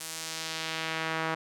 sawtooth tone with band-pass filter sweep, 160.8 Hz, E3, 43 cents flat, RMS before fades -34 dBFS, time 0-1.35 s, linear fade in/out 10 ms, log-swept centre 9400 to 1300 Hz, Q 0.94, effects none

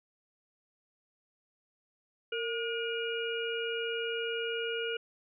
harmonic tone with a mistuned harmonic, 479 Hz, A#4, 47 cents sharp, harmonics 1 / 3 / 5 / 6, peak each -34 / -38 / -42 / -38 dBFS, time 2.32-4.97 s, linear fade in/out 5 ms, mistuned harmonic 1, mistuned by -75 cents, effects none

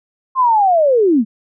sine linear sweep, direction down, 1070 to 200 Hz, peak -9 dBFS, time 0.35-1.25 s, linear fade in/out 50 ms, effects none

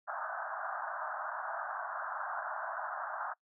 white band-pass noise, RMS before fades -39 dBFS, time 0.07-3.34 s, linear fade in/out 20 ms, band 620 to 1600 Hz, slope 96 dB/octave, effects noise-tail reverb RT60 0.1 s tail -24 dB re dry

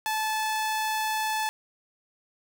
sawtooth tone, 869 Hz, A5, 22 cents flat, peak -22 dBFS, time 0.06-1.49 s, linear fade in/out 0 ms, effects none

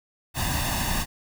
pink noise with comb filter, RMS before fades -26 dBFS, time 0.34-1.06 s, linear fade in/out 50 ms, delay 1.1 ms, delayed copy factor +0.75, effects none

